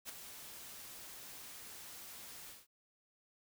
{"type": "noise with ADSR envelope", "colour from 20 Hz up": "white", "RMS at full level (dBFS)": -42, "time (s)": [0.05, 2.67], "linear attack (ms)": 44, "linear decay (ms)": 3, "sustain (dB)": -9, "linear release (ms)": 190, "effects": []}